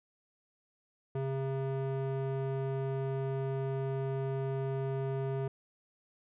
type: tone with band-pass filter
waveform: square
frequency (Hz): 134.7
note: C#3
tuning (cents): -49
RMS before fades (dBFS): -34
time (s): 1.15-5.48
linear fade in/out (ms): 5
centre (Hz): 360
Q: 0.9
effects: resampled to 8000 Hz